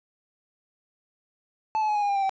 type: tone with pitch steps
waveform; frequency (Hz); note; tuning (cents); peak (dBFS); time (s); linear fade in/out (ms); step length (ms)
triangle; 873 / 858 / 843.3 / 828.8 / 814.5 / 800.5 / 786.8 / 773.3; A5 / A5 / G#5 / G#5 / G#5 / G5 / G5 / G5; -14 / -44 / +26 / -4 / -34 / +36 / +6 / -24; -20; 1.75-2.294; 0; 68
effects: resampled to 16000 Hz + 10-bit